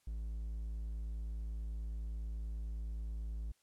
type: tone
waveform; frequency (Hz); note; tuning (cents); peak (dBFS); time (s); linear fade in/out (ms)
triangle; 54.7; A1; -9; -36; 0.07-3.52; 5
effects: white hiss -75 dBFS RMS until 3.62 s + low-pass 11000 Hz 12 dB/octave